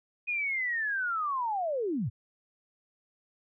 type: linear sweep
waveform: sine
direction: down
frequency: 2489 to 88 Hz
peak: -28 dBFS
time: 0.27-2.1 s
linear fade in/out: 20 ms
effects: none